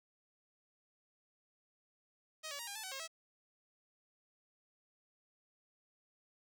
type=tone with pitch steps; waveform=5% pulse; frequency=628 / 569 / 941 / 805 / 872 / 756 / 539 / 650 Hz; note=D#5 / C#5 / A#5 / G5 / A5 / F#5 / C#5 / E5; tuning=+16 / +45 / +16 / +46 / -16 / +37 / -49 / -24 cents; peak=-31 dBFS; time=2.43-3.078 s; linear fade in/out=20 ms; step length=81 ms; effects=none